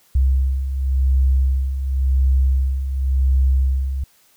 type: beating tone pair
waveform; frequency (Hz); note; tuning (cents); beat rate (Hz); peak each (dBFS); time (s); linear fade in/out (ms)
sine; 65.41 / 66.33; C2 / C2; 0 / +24; 0.92; -22 / -15; 0.15-4.04; 5
effects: white hiss -56 dBFS RMS until 4.36 s